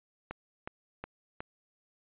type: click train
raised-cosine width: 0.5 ms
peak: -23 dBFS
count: 4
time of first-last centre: 0.31-1.405 s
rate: 2.74 Hz
effects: resampled to 8000 Hz